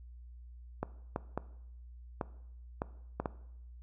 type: clicks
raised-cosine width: 1 ms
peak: -19 dBFS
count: 7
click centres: 0.83 / 1.161 / 1.376 / 2.212 / 2.819 / 3.2 / 3.258 s
effects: noise-tail reverb RT60 0.8 s tail -18 dB re dry + added 60 Hz sine -48 dBFS peak until 3.82 s